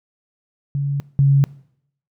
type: tone pair in turn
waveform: sine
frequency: 141 / 138.9 Hz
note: C#3 / C#3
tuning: +30 / +4 cents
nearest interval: unison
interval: 26 cents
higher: first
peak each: -18 / -10 dBFS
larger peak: second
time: 0.75-1 / 1.19-1.44 s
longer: neither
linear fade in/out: 0 ms
effects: noise-tail reverb RT60 0.7 s tail -22 dB re dry